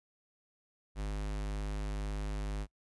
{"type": "tone", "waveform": "square", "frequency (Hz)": 51, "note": "G#1", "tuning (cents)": -31, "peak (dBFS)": -35, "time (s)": [0.95, 2.67], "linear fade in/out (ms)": 50, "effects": ["noise-tail reverb RT60 0.1 s tail -25 dB re dry", "resampled to 24000 Hz"]}